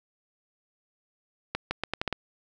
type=accelerating click train; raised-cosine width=0.3 ms; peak=-12 dBFS; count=7; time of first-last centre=1.55-2.127 s; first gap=160 ms; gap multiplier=0.79; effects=none